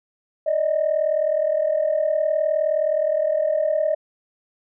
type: tone pair together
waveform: sine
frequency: 589 / 628.4 Hz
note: D5 / D#5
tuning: +5 / +17 cents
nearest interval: minor second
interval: 112 cents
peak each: -21 / -19 dBFS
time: 0.46-3.95 s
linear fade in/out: 10 ms
effects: tanh soft clip ceiling -12 dBFS